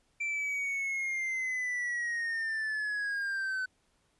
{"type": "linear sweep", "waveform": "triangle", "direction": "down", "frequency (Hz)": [2349, 1508], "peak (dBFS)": -29, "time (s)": [0.2, 3.66], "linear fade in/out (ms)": 10, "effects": ["pink hiss -72 dBFS RMS until 4.19 s", "resampled to 24000 Hz"]}